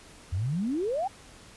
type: exponential sweep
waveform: sine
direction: up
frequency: 82.41 to 821 Hz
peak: -26 dBFS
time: 0.32-1.08 s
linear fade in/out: 10 ms
effects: pink hiss -51 dBFS RMS until 1.56 s + resampled to 24000 Hz